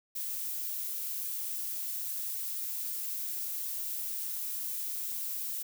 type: noise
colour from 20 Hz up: violet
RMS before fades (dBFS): -36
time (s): 0.15-5.63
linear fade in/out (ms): 10
effects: none